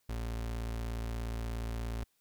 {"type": "tone", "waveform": "35% pulse", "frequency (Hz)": 56.9, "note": "A#1", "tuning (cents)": -41, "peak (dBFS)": -33, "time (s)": [0.09, 2.04], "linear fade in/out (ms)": 5, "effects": ["white hiss -75 dBFS RMS until 2.2 s"]}